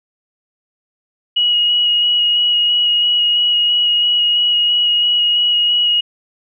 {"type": "tone with vibrato", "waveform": "sine", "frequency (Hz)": 2900, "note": "F#7", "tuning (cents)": -35, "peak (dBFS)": -11, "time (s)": [1.36, 6.01], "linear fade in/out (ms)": 10, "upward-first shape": "square", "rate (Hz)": 3, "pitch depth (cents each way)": 9, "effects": []}